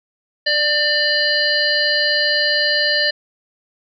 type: harmonic tone with a mistuned harmonic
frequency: 592 Hz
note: D5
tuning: 14 cents sharp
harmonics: 1 / 3 / 5 / 7 / 8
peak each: -23 / -18 / -24 / -20 / -22 dBFS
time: 0.46-3.11 s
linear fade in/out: 10 ms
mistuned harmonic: 3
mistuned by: +16 cents
effects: none